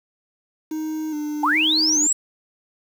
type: tone with vibrato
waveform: triangle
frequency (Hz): 305.8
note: D#4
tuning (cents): -30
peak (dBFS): -22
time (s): 0.71-2.07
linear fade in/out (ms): 5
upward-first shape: square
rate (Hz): 1.2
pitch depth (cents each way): 38
type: linear sweep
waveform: sine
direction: up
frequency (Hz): 784 to 7900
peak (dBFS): -16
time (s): 1.43-2.13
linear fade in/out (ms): 5
effects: 7-bit